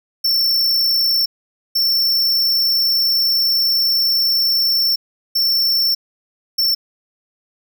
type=tone bursts at uneven times; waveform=square; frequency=5410 Hz; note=E8; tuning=44 cents sharp; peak=-14 dBFS; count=4; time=0.24-1.26 / 1.75-4.96 / 5.35-5.95 / 6.58-6.75 s; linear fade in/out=10 ms; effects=none